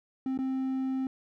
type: tone with dropouts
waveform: triangle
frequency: 263.3 Hz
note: C4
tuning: 11 cents sharp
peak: -26 dBFS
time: 0.26-1.07 s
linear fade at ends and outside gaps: 2 ms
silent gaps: 0.376-0.388 s
effects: none

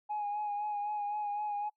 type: tone with vibrato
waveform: sine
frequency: 830.6 Hz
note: G#5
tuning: in tune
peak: -31 dBFS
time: 0.09-1.7 s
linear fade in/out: 20 ms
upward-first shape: sine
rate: 3.9 Hz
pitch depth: 29 cents each way
effects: noise-tail reverb RT60 0.1 s tail -23 dB re dry + tanh soft clip ceiling -29 dBFS

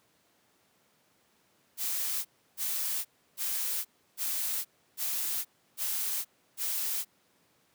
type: noise bursts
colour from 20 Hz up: blue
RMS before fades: -32 dBFS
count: 7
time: 1.77-7.05 s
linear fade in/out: 50 ms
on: 480 ms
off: 320 ms
effects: pink hiss -68 dBFS RMS until 7.74 s + high-pass 150 Hz 12 dB/octave

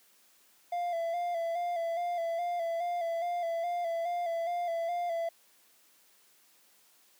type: tone with vibrato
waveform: triangle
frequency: 685 Hz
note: F5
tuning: 34 cents flat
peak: -28 dBFS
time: 0.72-5.29 s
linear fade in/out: 5 ms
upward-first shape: square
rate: 2.4 Hz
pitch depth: 40 cents each way
effects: white hiss -64 dBFS RMS until 7.19 s + high-pass 200 Hz 12 dB/octave

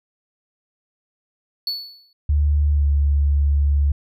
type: tone with exponential decay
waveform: triangle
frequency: 4435 Hz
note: C#8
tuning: in tune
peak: -18 dBFS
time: 1.67-2.13 s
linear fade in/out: 2 ms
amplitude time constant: 100 ms
type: tone with pitch glide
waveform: sine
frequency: 73.42 to 71.54 Hz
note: D2 to D2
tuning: 0 to -45 cents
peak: -14 dBFS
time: 2.29-3.92 s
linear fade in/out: 5 ms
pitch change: -45 cents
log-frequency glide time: 2.72-2.86 s
effects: none

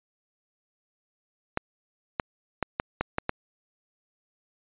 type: clicks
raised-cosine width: 0.5 ms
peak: -10 dBFS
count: 7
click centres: 1.574 / 2.198 / 2.627 / 2.799 / 3.01 / 3.184 / 3.294 s
effects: resampled to 8000 Hz

